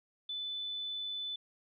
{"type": "tone", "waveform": "sine", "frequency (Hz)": 3501, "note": "A7", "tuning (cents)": -9, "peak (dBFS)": -36, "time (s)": [0.29, 1.36], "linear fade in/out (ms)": 5, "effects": []}